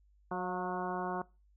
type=harmonic tone with a mistuned harmonic; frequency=182.4 Hz; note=F#3; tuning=24 cents flat; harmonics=1 / 2 / 3 / 4 / 5 / 6 / 7 / 8; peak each=-40 / -40 / -45 / -40 / -41 / -42 / -48 / -47 dBFS; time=0.31-1.22 s; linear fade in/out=5 ms; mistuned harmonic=4; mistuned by=-29 cents; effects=noise-tail reverb RT60 0.3 s tail -23 dB re dry + added 50 Hz sine -63 dBFS peak until 1.56 s